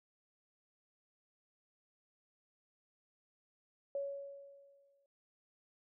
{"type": "tone with exponential decay", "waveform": "sine", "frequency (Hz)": 559, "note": "C#5", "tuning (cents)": 14, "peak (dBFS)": -34, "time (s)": [3.95, 5.06], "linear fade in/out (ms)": 2, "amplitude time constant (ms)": 240, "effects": []}